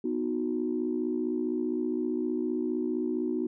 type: chord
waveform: sine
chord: B major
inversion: none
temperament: equal with one note detuned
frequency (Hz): 246.9 / 311.1 / 366.4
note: B3 / D#4 / F#4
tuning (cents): 0 / 0 / -17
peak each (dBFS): -31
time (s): 0.04-3.47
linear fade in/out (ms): 5
effects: tanh soft clip ceiling -18 dBFS